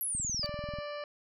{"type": "exponential sweep", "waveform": "sine", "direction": "down", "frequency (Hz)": [11820, 4500], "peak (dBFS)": -31, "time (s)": [0.01, 0.46], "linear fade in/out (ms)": 0}
{"type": "click train", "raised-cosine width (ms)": 5, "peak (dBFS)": -30, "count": 14, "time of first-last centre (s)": [0.15, 0.787], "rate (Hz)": 20.4}
{"type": "harmonic tone", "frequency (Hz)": 587.3, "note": "D5", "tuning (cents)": 0, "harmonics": [1, 2, 3, 4, 5, 7, 8, 9], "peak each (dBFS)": [-38, -44, -48, -50, -52, -55, -56, -57], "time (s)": [0.43, 1.04], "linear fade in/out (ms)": 2}
{"effects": []}